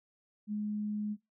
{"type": "tone", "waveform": "sine", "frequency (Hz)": 209.8, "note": "G#3", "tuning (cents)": 18, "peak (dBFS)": -32, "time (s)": [0.47, 1.17], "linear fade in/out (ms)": 50, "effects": ["noise-tail reverb RT60 0.2 s tail -22 dB re dry"]}